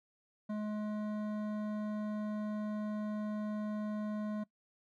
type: tone with hard clipping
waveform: sine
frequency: 211.5 Hz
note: G#3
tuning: 32 cents sharp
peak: -37 dBFS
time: 0.49-4.44 s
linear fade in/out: 10 ms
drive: 12 dB
effects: noise-tail reverb RT60 0.1 s tail -21 dB re dry + AAC 64 kbps